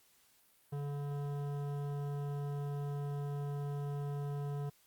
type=tone with hard clipping; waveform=sine; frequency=143.3 Hz; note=D3; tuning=42 cents flat; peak=-38 dBFS; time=0.72-4.7 s; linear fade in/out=10 ms; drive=14 dB; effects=white hiss -68 dBFS RMS until 4.86 s + Opus 48 kbps